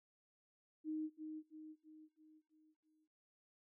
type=tone with echo; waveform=sine; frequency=311.1 Hz; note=D#4; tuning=in tune; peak=-39 dBFS; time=0.84-1.1 s; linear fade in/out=50 ms; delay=330 ms; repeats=6; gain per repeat=-6 dB; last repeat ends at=3.08 s; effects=noise-tail reverb RT60 0.4 s tail -24 dB re dry